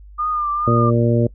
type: tone with vibrato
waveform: sine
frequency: 1205 Hz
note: D6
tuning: 44 cents sharp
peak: -18 dBFS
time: 0.18-0.91 s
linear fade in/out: 20 ms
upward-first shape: triangle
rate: 2.3 Hz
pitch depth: 52 cents each way
type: harmonic tone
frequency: 117.6 Hz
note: A#2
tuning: 16 cents sharp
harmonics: 1 / 2 / 3 / 4 / 5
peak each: -16 / -19 / -21 / -22 / -23 dBFS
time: 0.67-1.27 s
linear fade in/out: 5 ms
effects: noise-tail reverb RT60 0.1 s tail -23 dB re dry + added 50 Hz sine -38 dBFS peak until 1.34 s